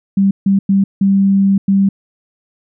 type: tone bursts at uneven times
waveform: sine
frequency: 196 Hz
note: G3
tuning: in tune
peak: -8 dBFS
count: 5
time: 0.17-0.31 / 0.46-0.59 / 0.69-0.84 / 1.01-1.58 / 1.68-1.89 s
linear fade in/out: 5 ms
effects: none